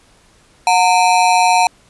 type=ring-modulated tone; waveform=square; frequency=821 Hz; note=G#5; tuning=20 cents flat; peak=-7 dBFS; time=0.67-1.67 s; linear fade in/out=0 ms; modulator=93.5 Hz; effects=pink hiss -51 dBFS RMS until 1.89 s + resampled to 24000 Hz